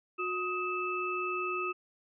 sine tone cluster, 363.5 / 1258 / 2630 Hz, F#4 / D#6 / E7, -31 / +19 / -5 cents, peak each -36 / -34 / -36 dBFS, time 0.18-1.73 s, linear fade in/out 20 ms, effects none

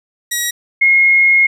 10% pulse / sine tone pair in turn, 1912 / 2154 Hz, A#6 / C7, +43 / +50 cents, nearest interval major second, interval 207 cents, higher second, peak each -7 dBFS, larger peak neither, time 0.31-0.51 / 0.81-1.47 s, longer second, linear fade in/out 10 ms, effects none

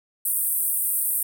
white band-pass noise, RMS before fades -24 dBFS, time 0.25-1.23 s, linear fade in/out 5 ms, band 8500 to 16000 Hz, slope 96 dB/octave, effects none

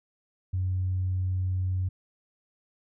sine tone, 92.5 Hz, F#2, in tune, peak -24 dBFS, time 0.53-1.89 s, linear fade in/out 10 ms, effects tanh soft clip ceiling -20 dBFS

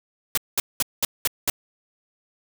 white noise bursts, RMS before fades -21 dBFS, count 6, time 0.35-1.5 s, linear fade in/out 2 ms, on 25 ms, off 200 ms, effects none

